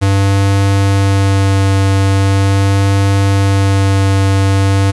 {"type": "tone with vibrato", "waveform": "square", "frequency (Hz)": 98, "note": "G2", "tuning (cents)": 0, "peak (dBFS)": -9, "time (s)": [0.01, 4.92], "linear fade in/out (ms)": 20, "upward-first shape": "sine", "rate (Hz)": 0.41, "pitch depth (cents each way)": 11, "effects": ["resampled to 24000 Hz", "8-bit"]}